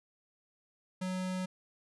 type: tone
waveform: square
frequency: 185 Hz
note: F#3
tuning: in tune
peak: -34 dBFS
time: 1.01-1.46 s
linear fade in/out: 10 ms
effects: resampled to 24000 Hz